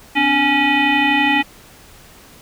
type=tone with frequency modulation; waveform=sine; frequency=1386 Hz; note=F6; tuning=14 cents flat; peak=-12 dBFS; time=0.15-1.43 s; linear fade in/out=20 ms; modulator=548 Hz; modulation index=2.6; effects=pink hiss -44 dBFS RMS until 2.41 s